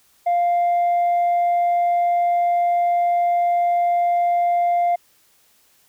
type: tone with tanh clipping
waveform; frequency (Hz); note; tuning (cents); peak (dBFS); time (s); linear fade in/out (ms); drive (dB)
sine; 698.5; F5; 0; -16; 0.26-4.96; 10; 1
effects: white hiss -58 dBFS RMS until 5.88 s